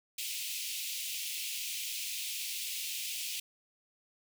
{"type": "high-pass noise", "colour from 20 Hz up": "pink", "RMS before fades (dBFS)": -38, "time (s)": [0.18, 3.4], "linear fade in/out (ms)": 5, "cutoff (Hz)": 2400, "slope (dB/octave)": 48, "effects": []}